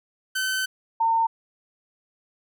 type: tone pair in turn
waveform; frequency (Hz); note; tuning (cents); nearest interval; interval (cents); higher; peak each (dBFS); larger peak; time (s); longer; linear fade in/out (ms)
sawtooth / sine; 1528 / 908.6; G6 / A#5; -45 / -45; major sixth; 900; first; -20 / -18; second; 0.35-0.66 / 1-1.27; first; 10
effects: none